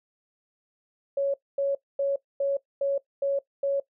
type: tone bursts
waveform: sine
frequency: 556 Hz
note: C#5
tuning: 5 cents sharp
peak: -22 dBFS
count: 7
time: 1.17-3.8 s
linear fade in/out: 5 ms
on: 170 ms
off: 240 ms
effects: noise-tail reverb RT60 0.1 s tail -18 dB re dry